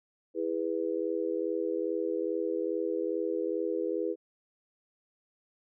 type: chord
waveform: sine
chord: E major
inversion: none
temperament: just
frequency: 329.6 / 412 / 494.4 Hz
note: E4 / G#4 / B4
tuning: 0 / -14 / +2 cents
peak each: -33 dBFS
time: 0.34-4.16 s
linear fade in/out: 50 ms
effects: none